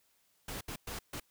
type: noise bursts at uneven times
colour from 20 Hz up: pink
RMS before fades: -41 dBFS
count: 4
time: 0.48-0.61 / 0.68-0.76 / 0.87-0.99 / 1.13-1.2 s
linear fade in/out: 5 ms
effects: white hiss -72 dBFS RMS until 1.3 s